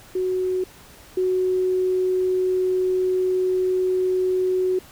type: tone pair in turn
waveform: sine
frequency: 370 / 370 Hz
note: F#4 / F#4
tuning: 0 / 0 cents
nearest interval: unison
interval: 0 cents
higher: neither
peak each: -20 / -18 dBFS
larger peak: second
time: 0.15-0.64 / 1.17-4.79 s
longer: second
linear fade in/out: 5 ms
effects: pink hiss -47 dBFS RMS until 4.91 s